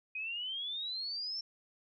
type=exponential sweep; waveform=sine; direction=up; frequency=2489 to 5440 Hz; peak=-36 dBFS; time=0.15-1.41 s; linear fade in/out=5 ms; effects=none